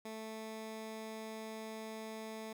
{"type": "tone", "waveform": "15% pulse", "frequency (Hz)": 220, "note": "A3", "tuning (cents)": 0, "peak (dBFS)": -37, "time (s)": [0.05, 2.53], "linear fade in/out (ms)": 5, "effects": []}